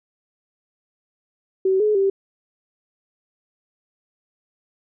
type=tone with pitch steps; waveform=sine; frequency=380.4 / 424.1 / 390.6 Hz; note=F#4 / G#4 / G4; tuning=+48 / +36 / -6 cents; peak=-15 dBFS; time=1.65-2.1 s; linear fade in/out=5 ms; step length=150 ms; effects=none